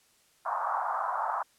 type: band-pass noise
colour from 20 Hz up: pink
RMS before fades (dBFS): -31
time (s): 0.45-1.43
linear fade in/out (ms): 10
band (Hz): 720 to 1300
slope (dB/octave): 48
effects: white hiss -65 dBFS RMS until 1.58 s + low-pass 11000 Hz 12 dB/octave